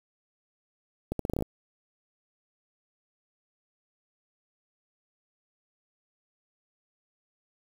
accelerating click train, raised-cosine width 2 ms, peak -16 dBFS, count 9, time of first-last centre 1.12-1.424 s, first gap 73 ms, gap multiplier 0.8, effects 7-bit

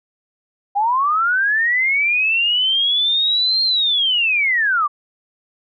sine linear two-way sweep, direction up then down, 784 to 4226 to 1127 Hz, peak -14 dBFS, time 0.75-4.88 s, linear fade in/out 20 ms, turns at 3.63 s, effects none

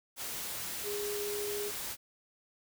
sine tone in noise, 411.8 Hz, G#4, 15 cents flat, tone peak -35 dBFS, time 0.83-1.72 s, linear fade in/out 50 ms, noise white, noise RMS -39 dBFS, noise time 0.16-1.97 s, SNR +1 dB, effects none

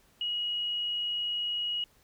sine tone, 2900 Hz, F#7, 35 cents flat, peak -29 dBFS, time 0.21-1.84 s, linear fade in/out 2 ms, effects pink hiss -64 dBFS RMS until 2.03 s

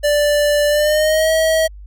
square tone with pitch glide, 587.3 to 640.5 Hz, D5 to E5, 0 to -50 cents, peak -13 dBFS, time 0.03-1.68 s, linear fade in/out 20 ms, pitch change +150 cents, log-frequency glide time 0.68-1.31 s, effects added 50 Hz sine -33 dBFS peak until 1.86 s

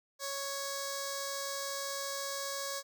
5% pulse tone with notch filter, 554.4 Hz, C#5, in tune, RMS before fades -38 dBFS, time 0.19-2.83 s, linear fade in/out 50 ms, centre 2700 Hz, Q 0.76, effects none

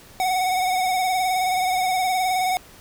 square tone with vibrato, 741 Hz, F#5, 2 cents sharp, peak -20 dBFS, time 0.2-2.57 s, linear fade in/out 0 ms, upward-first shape sine, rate 19 Hz, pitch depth 40 cents each way, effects pink hiss -47 dBFS RMS until 2.8 s

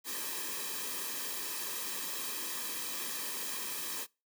white noise with comb filter, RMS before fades -38 dBFS, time 0.04-4.07 s, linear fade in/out 50 ms, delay 1.4 ms, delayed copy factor -0.7, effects noise-tail reverb RT60 0.3 s tail -26 dB re dry + high-pass 200 Hz 12 dB/octave

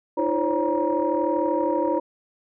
sine tone cluster, 309 / 341.7 / 522 / 563 / 947 Hz, D#4 / F4 / C5 / C#5 / A#5, -12 / -38 / -4 / +27 / +27 cents, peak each -26 dBFS, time 0.17-2 s, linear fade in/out 10 ms, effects tanh soft clip ceiling -11 dBFS

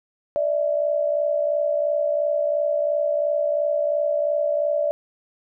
sine tone pair together, 587 / 649.9 Hz, D5 / E5, -1 / -25 cents, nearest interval major second, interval 176 cents, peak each -20 / -25 dBFS, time 0.36-4.91 s, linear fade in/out 0 ms, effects none

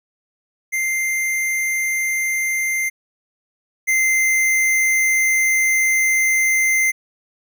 square tone pair in turn, 2092 / 2081 Hz, C7 / C7, -1 / -10 cents, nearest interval unison, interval 9 cents, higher first, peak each -19 / -15 dBFS, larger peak second, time 0.72-2.9 / 3.87-6.92 s, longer second, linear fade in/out 20 ms, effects none

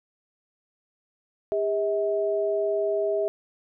sine tone pair together, 403.6 / 642.1 Hz, G#4 / E5, -49 / -46 cents, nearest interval minor sixth, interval 803 cents, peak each -25 dBFS, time 1.52-3.28 s, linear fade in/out 0 ms, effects none

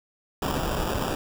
pink noise with sample-and-hold, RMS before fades -27 dBFS, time 0.42-1.15 s, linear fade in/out 2 ms, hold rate 2100 Hz, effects none

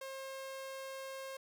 sawtooth tone, 535 Hz, C5, 38 cents sharp, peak -39 dBFS, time 0.01-1.37 s, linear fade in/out 5 ms, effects none

